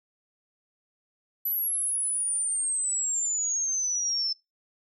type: exponential sweep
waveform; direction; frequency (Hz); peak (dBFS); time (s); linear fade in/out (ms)
sine; down; 12000 to 5280; -25; 1.45-4.33; 5
effects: noise-tail reverb RT60 0.2 s tail -23 dB re dry